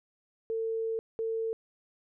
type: tone bursts at uneven times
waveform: sine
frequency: 450 Hz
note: A4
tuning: 39 cents sharp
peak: -29 dBFS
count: 2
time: 0.5-0.99 / 1.19-1.53 s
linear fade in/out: 0 ms
effects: none